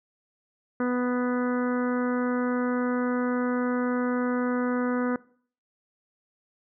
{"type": "harmonic tone", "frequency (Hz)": 247.6, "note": "B3", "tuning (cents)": 5, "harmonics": [1, 2, 3, 4, 5, 6, 7, 8], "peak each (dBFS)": [-25, -29, -41, -38, -36, -36, -44, -46], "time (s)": [0.8, 5.16], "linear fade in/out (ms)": 2, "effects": ["noise-tail reverb RT60 0.5 s tail -21 dB re dry"]}